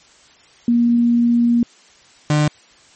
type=tone pair in turn; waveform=sine / 35% pulse; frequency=237 / 149.93 Hz; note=A#3 / D3; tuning=+29 / +36 cents; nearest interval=minor sixth; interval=793 cents; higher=first; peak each=-11 dBFS; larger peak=neither; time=0.68-1.63 / 2.3-2.48 s; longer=first; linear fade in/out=2 ms; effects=white hiss -49 dBFS RMS until 2.95 s + MP3 32 kbps